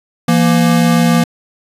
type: tone pair together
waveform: square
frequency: 168.8 / 235.4 Hz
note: E3 / A#3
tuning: +41 / +17 cents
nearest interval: tritone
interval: 576 cents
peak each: -12 dBFS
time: 0.28-1.24 s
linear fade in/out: 5 ms
effects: resampled to 32000 Hz